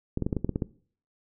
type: clicks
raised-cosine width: 3 ms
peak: -14 dBFS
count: 9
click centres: 0.174 / 0.223 / 0.265 / 0.328 / 0.367 / 0.446 / 0.493 / 0.559 / 0.622 s
effects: noise-tail reverb RT60 0.5 s tail -20 dB re dry